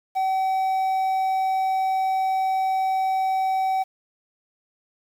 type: tone with quantisation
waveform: triangle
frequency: 762 Hz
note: G5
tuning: 49 cents flat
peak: -18 dBFS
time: 0.15-3.84 s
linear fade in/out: 20 ms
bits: 8
effects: none